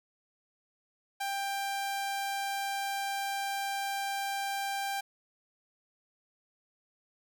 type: tone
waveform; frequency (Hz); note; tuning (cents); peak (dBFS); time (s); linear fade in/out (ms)
sawtooth; 791; G5; +15; -28; 1.2-5.01; 10
effects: none